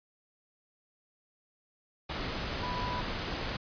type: tone in noise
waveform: sine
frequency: 987.8 Hz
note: B5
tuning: in tune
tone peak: -35 dBFS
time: 2.62-3.01 s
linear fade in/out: 10 ms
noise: pink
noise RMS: -35 dBFS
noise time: 2.09-3.57 s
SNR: -3 dB
effects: resampled to 11025 Hz